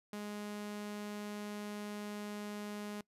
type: tone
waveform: sawtooth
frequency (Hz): 207.7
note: G#3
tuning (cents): 0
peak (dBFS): -37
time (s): 0.13-3.01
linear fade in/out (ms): 2
effects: noise-tail reverb RT60 0.1 s tail -23 dB re dry + resampled to 32000 Hz